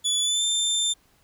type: tone with pitch glide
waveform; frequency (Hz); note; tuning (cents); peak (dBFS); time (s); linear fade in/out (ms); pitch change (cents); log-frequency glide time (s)
25% pulse; 3436 to 3574; A7 to A7; -42 to +26; -17; 0.04-0.94; 20; +68; 0.21-0.44
effects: pink hiss -62 dBFS RMS until 1.23 s